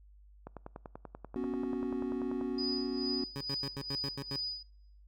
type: click train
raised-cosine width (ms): 1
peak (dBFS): -29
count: 21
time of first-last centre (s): 0.47-2.412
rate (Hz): 10.3
type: chord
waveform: triangle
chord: B suspended second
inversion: none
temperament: equal with one note detuned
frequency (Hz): 245.2 / 277.2 / 370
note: B3 / C#4 / F#4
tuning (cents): -12 / 0 / 0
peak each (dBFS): -35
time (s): 1.36-3.24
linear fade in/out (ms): 0
type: tone with tremolo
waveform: sine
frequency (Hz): 4956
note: D#8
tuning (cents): -8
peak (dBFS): -33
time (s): 2.58-4.63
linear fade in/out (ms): 5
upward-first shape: sine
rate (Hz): 2.3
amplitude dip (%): 80
type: tone bursts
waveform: 20% pulse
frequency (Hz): 138.59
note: C#3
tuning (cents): 0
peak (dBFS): -32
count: 8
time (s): 3.36-4.361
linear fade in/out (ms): 0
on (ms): 49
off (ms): 87
effects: noise-tail reverb RT60 0.7 s tail -24 dB re dry + added 50 Hz sine -55 dBFS peak until 5.07 s